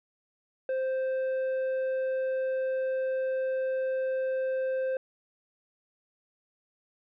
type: tone with tanh clipping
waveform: sine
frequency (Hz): 523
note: C5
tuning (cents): -1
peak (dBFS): -28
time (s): 0.69-4.97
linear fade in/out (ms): 2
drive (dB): 6
effects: none